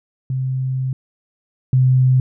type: tone pair in turn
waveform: sine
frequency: 130.7 / 128.98 Hz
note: C3 / C3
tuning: -1 / -24 cents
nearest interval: unison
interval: 23 cents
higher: first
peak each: -18 / -10 dBFS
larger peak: second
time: 0.3-0.93 / 1.73-2.2 s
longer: first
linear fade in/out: 2 ms
effects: none